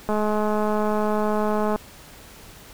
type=click train; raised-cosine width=1 ms; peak=-11 dBFS; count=355; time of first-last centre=0.09-1.76 s; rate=212 Hz; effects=pink hiss -45 dBFS RMS until 2.73 s